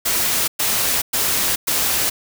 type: noise bursts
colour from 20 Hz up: white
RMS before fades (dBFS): -19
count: 4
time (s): 0.05-2.1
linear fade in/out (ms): 10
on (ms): 430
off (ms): 110
effects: none